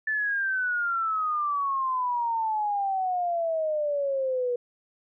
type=exponential sweep; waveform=sine; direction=down; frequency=1760 to 482.3 Hz; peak=-24 dBFS; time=0.07-4.56 s; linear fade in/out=5 ms; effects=none